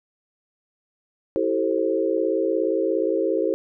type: tone cluster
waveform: sine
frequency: 327.8 / 385 / 444.6 / 530 Hz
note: E4 / G4 / A4 / C5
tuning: -10 / -31 / +18 / +22 cents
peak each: -25 dBFS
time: 1.36-3.54 s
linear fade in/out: 0 ms
effects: none